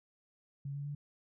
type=tone with pitch steps; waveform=sine; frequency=140 / 142.45 / 144.94 Hz; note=C#3 / C#3 / D3; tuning=+18 / +48 / -22 cents; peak=-37 dBFS; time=0.65-0.95 s; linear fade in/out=5 ms; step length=100 ms; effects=none